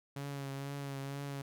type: tone with vibrato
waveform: sawtooth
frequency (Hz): 139.2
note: C#3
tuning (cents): +8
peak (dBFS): -35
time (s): 0.16-1.42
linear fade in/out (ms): 5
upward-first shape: triangle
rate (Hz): 2.1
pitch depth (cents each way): 35
effects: none